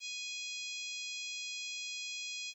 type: harmonic tone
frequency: 830.6 Hz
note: G#5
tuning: in tune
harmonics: 3 / 4 / 5 / 6 / 7 / 8 / 9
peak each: -43 / -45 / -47 / -49 / -50 / -51 / -52 dBFS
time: 0-2.54 s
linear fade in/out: 50 ms
effects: 12-bit